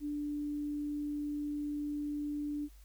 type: tone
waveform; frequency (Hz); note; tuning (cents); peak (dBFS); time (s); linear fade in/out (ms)
sine; 293.7; D4; 0; -34; 0-2.69; 50
effects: added 50 Hz sine -53 dBFS peak until 2.84 s + white hiss -66 dBFS RMS until 2.84 s